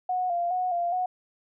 sine tone with vibrato, 713 Hz, F5, 36 cents sharp, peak -24 dBFS, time 0.09-1.06 s, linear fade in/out 5 ms, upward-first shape square, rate 2.4 Hz, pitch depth 47 cents each way, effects none

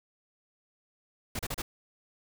pink noise bursts, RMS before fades -34 dBFS, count 4, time 1.35-1.62 s, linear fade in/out 5 ms, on 42 ms, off 34 ms, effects none

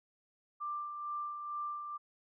sine tone with tremolo, 1183 Hz, D6, 12 cents sharp, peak -35 dBFS, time 0.6-1.98 s, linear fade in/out 20 ms, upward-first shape sine, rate 2.2 Hz, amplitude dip 45%, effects none

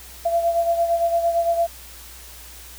sine beating tone pair, 677 / 685.8 Hz, E5 / F5, +46 / -32 cents, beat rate 8.8 Hz, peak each -18 / -25 dBFS, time 0.25-1.67 s, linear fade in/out 10 ms, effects added 60 Hz sine -44 dBFS peak until 2.78 s + white hiss -42 dBFS RMS until 2.78 s

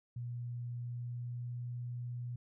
sine tone with pitch glide, 120.7 to 121.68 Hz, B2 to B2, -39 to -25 cents, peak -38 dBFS, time 0.16-2.36 s, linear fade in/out 5 ms, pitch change +14 cents, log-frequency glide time 0.74-1.67 s, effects none

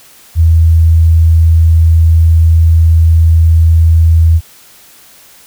sine tone, 81.7 Hz, E2, 15 cents flat, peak -3 dBFS, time 0.35-4.41 s, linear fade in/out 50 ms, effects white hiss -40 dBFS RMS until 5.46 s

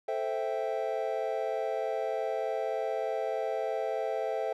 triangle chord, A minor seventh, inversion none, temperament equal, 440 / 523.3 / 659.3 / 784 Hz, A4 / C5 / E5 / G5, 0 / 0 / 0 / 0 cents, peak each -33 / -33 / -32 / -35 dBFS, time 0.08-4.53 s, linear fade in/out 5 ms, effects none

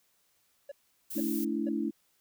triangle tone bursts, 565 Hz, C#5, 33 cents sharp, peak -36 dBFS, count 3, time 0.69-1.691 s, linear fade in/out 5 ms, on 27 ms, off 460 ms
violet noise, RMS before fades -39 dBFS, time 1.1-1.45 s, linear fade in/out 10 ms
sine chord, A suspended fourth, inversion none, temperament equal with one note detuned, 220 / 287 / 329.6 Hz, A3 / D4 / E4, 0 / -40 / 0 cents, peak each -33 dBFS, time 1.15-1.91 s, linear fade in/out 20 ms
effects white hiss -71 dBFS RMS until 2.2 s

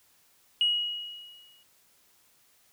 sine tone with exponential decay, 2900 Hz, F#7, 35 cents flat, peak -19 dBFS, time 0.61-1.63 s, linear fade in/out 1 ms, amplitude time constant 220 ms, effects tanh soft clip ceiling -16 dBFS + white hiss -64 dBFS RMS until 2.72 s

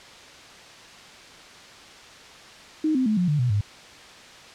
sine tone with pitch steps, 311.1 / 258.6 / 215 / 178.68 / 148.53 / 123.46 / 102.62 Hz, D#4 / C4 / A3 / F3 / D3 / B2 / G#2, 0 / -20 / -40 / +40 / +20 / 0 / -20 cents, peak -19 dBFS, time 2.84-3.61 s, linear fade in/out 5 ms, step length 110 ms, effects white hiss -45 dBFS RMS until 4.54 s + low-pass 5000 Hz 12 dB/octave

